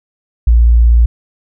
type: tone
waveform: sine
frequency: 58.1 Hz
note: A#1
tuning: 5 cents flat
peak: -4 dBFS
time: 0.47-1.06 s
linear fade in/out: 5 ms
effects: none